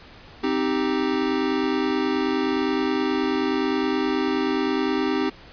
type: chord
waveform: square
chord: C minor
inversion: none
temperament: equal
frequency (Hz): 261.6 / 311.1 / 392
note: C4 / Eb4 / G4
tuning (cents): 0 / 0 / 0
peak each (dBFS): -26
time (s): 0.43-5.3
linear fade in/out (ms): 10
effects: pink hiss -46 dBFS RMS until 5.52 s + resampled to 11025 Hz